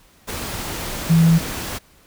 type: tone in noise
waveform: sine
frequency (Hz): 164.81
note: E3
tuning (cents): 0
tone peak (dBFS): -10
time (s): 1.09-1.39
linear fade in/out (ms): 20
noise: pink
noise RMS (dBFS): -28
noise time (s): 0.27-1.79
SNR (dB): +15
effects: pink hiss -53 dBFS RMS until 2.06 s